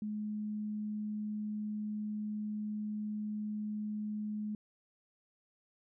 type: tone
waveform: sine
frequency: 211.4 Hz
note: G#3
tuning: 31 cents sharp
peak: -35 dBFS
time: 0.02-4.55 s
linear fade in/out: 2 ms
effects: none